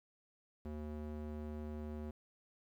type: tone with band-pass filter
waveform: square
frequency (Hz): 75.5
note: D2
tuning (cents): +48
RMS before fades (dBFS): -44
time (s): 0.65-2.11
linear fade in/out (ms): 5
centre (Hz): 270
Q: 0.73
effects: 12-bit